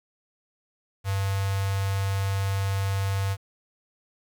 square tone with notch filter, 97.9 Hz, G2, 2 cents flat, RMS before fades -26 dBFS, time 1.04-3.37 s, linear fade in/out 50 ms, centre 300 Hz, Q 0.72, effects 9-bit

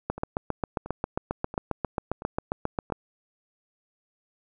two click trains, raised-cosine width 1 ms, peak -23 / -12 dBFS, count 5 / 22, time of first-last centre 0.18-2.901 / 0.1-2.923 s, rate 1.47 / 7.44 Hz, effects none

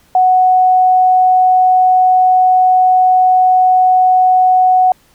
sine tone, 740 Hz, F#5, in tune, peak -6 dBFS, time 0.15-4.92 s, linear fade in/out 2 ms, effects pink hiss -51 dBFS RMS until 5.14 s

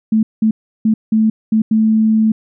sine tone bursts at uneven times, 219.2 Hz, A3, 6 cents flat, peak -9 dBFS, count 6, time 0.12-0.23 / 0.42-0.51 / 0.85-0.94 / 1.12-1.3 / 1.52-1.62 / 1.71-2.32 s, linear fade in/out 5 ms, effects none

